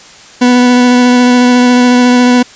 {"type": "tone with vibrato", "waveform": "40% pulse", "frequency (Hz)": 246.9, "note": "B3", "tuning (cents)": 0, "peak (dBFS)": -3, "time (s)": [0.41, 2.43], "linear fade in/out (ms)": 10, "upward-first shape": "sine", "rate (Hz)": 14, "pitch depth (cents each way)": 12, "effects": ["white hiss -35 dBFS RMS until 2.55 s", "resampled to 16000 Hz"]}